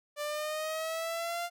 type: exponential sweep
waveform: sawtooth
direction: up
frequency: 587 to 698.5 Hz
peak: -29 dBFS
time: 0.16-1.5 s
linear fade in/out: 50 ms
effects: none